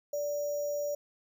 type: tone with sample-and-hold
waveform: sine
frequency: 582 Hz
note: D5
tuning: 16 cents flat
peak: -30 dBFS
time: 0.13-0.95 s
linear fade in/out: 5 ms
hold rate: 6300 Hz
effects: none